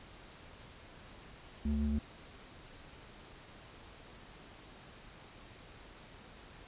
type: ring-modulated tone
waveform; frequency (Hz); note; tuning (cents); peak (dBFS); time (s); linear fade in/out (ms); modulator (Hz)
triangle; 74.5; D2; +25; -25; 1.65-1.99; 5; 145
effects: pink hiss -54 dBFS RMS until 6.67 s + resampled to 8000 Hz